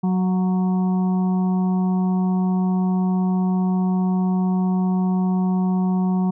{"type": "harmonic tone with a mistuned harmonic", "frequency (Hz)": 185.1, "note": "F#3", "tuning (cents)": 1, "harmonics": [1, 2, 4, 5, 6], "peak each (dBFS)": [-17, -32, -33, -35, -41], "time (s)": [0.03, 6.31], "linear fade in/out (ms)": 10, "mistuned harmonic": 4, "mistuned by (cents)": -24, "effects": []}